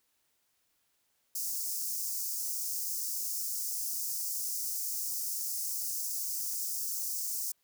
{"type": "high-pass noise", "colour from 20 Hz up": "white", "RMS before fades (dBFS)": -35, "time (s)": [1.35, 7.52], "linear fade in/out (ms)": 5, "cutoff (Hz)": 5100, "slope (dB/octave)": 48, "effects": ["white hiss -75 dBFS RMS until 7.63 s"]}